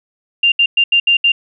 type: tone bursts at uneven times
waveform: sine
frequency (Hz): 2789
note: F7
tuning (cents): -3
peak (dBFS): -8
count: 6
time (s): 0.43-0.52 / 0.59-0.66 / 0.77-0.84 / 0.92-1 / 1.07-1.17 / 1.24-1.32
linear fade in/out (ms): 5
effects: none